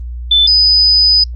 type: tone pair in turn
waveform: sine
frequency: 3520 / 4994 Hz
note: A7 / D#8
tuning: 0 / +6 cents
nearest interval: tritone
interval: 606 cents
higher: second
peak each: -6 dBFS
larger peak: neither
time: 0.31-0.47 / 0.47-1.24 s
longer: second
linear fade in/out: 5 ms
effects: added 60 Hz sine -21 dBFS peak until 1.35 s + Opus 24 kbps

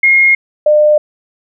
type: tone pair in turn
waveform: sine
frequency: 2145 / 601.9 Hz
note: C7 / D5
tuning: +42 / +42 cents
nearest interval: octave + minor seventh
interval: 2200 cents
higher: first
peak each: -5 dBFS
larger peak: neither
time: 0.03-0.35 / 0.66-0.98 s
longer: neither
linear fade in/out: 5 ms
effects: none

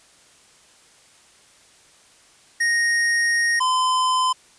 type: tone pair in turn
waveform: square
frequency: 1864.7 / 1023.2 Hz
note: A#6 / C6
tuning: 0 / -39 cents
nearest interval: minor seventh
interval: 1039 cents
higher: first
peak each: -18 dBFS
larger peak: neither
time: 2.6-3.6 / 3.6-4.33 s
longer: first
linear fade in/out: 10 ms
effects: white hiss -53 dBFS RMS until 4.58 s + resampled to 22050 Hz

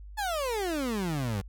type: exponential sweep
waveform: 30% pulse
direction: down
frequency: 880 to 92.5 Hz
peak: -26 dBFS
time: 0.17-1.42 s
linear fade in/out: 20 ms
effects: added 50 Hz sine -42 dBFS peak until 1.48 s

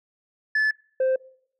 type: tone pair in turn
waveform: sine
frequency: 1734 / 521.8 Hz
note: A6 / C5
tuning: -26 / -5 cents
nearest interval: octave + major sixth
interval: 2079 cents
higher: first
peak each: -16 dBFS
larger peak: neither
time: 0.55-0.71 / 1-1.16 s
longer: neither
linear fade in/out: 5 ms
effects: noise-tail reverb RT60 0.7 s tail -26 dB re dry + tanh soft clip ceiling -18 dBFS

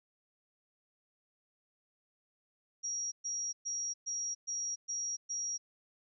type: tone bursts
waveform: sine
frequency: 5680 Hz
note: F8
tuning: 28 cents sharp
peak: -34 dBFS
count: 7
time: 2.83-5.58 s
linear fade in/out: 20 ms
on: 290 ms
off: 120 ms
effects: none

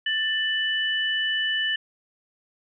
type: tone pair together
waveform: sine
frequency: 1771 / 2975 Hz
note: A6 / F#7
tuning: +11 / +9 cents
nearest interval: major sixth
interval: 898 cents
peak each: -25 dBFS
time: 0.06-1.76 s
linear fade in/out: 5 ms
effects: none

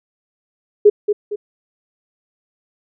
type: tone with echo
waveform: sine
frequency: 415.3 Hz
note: G#4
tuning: in tune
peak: -4 dBFS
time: 0.85-0.9 s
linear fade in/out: 10 ms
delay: 230 ms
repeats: 2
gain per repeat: -8 dB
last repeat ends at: 1.36 s
effects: none

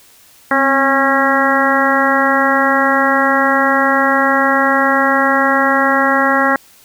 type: harmonic tone with a mistuned harmonic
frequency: 273 Hz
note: C#4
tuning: 26 cents flat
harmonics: 1 / 2 / 3 / 4 / 5 / 6 / 7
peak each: -18 / -18 / -18 / -18 / -18 / -18 / -18 dBFS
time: 0.51-6.56 s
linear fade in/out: 2 ms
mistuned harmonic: 1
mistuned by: -47 cents
effects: white hiss -46 dBFS RMS until 6.84 s

